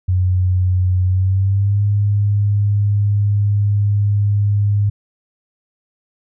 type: tone with pitch glide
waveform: sine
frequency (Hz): 91.8 to 102.45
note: F#2 to G#2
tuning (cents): -13 to -23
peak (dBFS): -12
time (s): 0.08-4.9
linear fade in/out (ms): 10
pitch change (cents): +190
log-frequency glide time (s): 1.04-1.82
effects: none